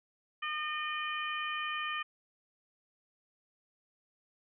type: harmonic tone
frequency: 609 Hz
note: D#5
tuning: 37 cents flat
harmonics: 2 / 3 / 4 / 5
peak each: -37 / -39 / -40 / -41 dBFS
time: 0.42-2.03 s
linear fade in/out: 10 ms
effects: none